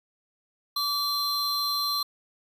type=tone pair together; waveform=square; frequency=1151 / 4108 Hz; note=D6 / C8; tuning=-35 / -33 cents; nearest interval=octave + minor seventh; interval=2202 cents; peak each=-31 / -27 dBFS; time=0.76-2.03 s; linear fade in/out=5 ms; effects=resampled to 32000 Hz